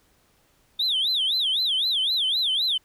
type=tone with vibrato; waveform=sine; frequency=3520 Hz; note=A7; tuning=in tune; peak=-19 dBFS; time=0.79-2.78 s; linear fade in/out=10 ms; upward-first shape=sine; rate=3.9 Hz; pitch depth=260 cents each way; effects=tanh soft clip ceiling -18 dBFS + pink hiss -63 dBFS RMS until 2.84 s